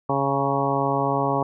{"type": "harmonic tone with a mistuned harmonic", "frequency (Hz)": 138.59, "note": "C#3", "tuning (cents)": 0, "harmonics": [1, 2, 3, 4, 5, 6, 7, 8], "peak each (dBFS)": [-28, -28, -28, -28, -28, -28, -28, -28], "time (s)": [0.09, 1.43], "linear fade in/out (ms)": 5, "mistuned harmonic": 7, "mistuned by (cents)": -30, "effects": []}